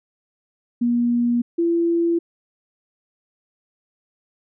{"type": "tone pair in turn", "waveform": "sine", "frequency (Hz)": [239.2, 338.3], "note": ["A#3", "E4"], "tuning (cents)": [45, 45], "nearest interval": "tritone", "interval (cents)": 600, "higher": "second", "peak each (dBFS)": -16, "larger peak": "neither", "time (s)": [[0.81, 1.42], [1.58, 2.19]], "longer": "neither", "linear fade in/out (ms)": 10, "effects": []}